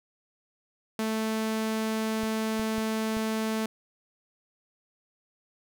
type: tone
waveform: sawtooth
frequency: 220 Hz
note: A3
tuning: in tune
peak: -23 dBFS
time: 0.99-3.66 s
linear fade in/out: 2 ms
type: clicks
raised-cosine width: 5 ms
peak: -29 dBFS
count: 4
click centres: 2.234 / 2.596 / 2.782 / 3.169 s
effects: none